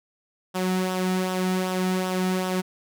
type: tone with flanger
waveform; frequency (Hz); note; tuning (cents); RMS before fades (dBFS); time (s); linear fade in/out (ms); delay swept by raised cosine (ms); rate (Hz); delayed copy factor
sawtooth; 185; F#3; 0; -25; 0.54-2.62; 20; 0.44 to 1.94; 2.6; -0.5
effects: none